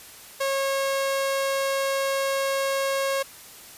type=tone; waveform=sawtooth; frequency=545 Hz; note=C#5; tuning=29 cents flat; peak=-19 dBFS; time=0.4-3.23 s; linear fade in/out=10 ms; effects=white hiss -45 dBFS RMS until 3.77 s + resampled to 32000 Hz